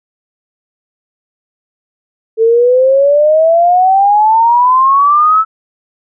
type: exponential sweep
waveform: sine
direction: up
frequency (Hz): 441.8 to 1318.5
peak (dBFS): -5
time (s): 2.37-5.45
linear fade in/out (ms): 50
effects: none